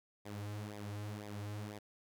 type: tone with flanger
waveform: sawtooth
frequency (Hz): 103.83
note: G#2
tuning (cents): 0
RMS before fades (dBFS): -44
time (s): 0.25-1.79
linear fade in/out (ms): 10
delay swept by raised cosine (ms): 0.69 to 5.49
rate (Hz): 2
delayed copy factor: -0.75
effects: none